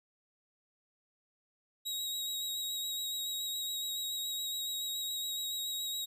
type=tone with vibrato; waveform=sawtooth; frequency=3812 Hz; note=A#7; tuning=38 cents sharp; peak=-32 dBFS; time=1.85-6.06 s; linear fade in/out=20 ms; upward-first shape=sine; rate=7.1 Hz; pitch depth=16 cents each way; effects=none